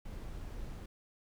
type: noise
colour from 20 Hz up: brown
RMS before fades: -43 dBFS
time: 0.05-0.86 s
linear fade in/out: 5 ms
effects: none